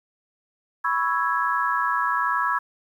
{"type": "chord", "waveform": "sine", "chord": "C# minor seventh", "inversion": "third", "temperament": "equal", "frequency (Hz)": [987.8, 1108.7, 1318.5, 1661.2], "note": ["B5", "C#6", "E6", "G#6"], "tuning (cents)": [0, 0, 0, 0], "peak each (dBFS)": -26, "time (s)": [0.84, 2.59], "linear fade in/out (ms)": 10, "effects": ["9-bit"]}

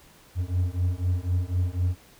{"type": "beating tone pair", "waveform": "triangle", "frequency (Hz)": [87.8, 91.8], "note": ["F2", "F#2"], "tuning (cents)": [10, -13], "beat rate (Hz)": 4, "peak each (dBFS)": -24, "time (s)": [0.35, 1.96], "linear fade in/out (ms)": 50, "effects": ["pink hiss -54 dBFS RMS until 2.19 s"]}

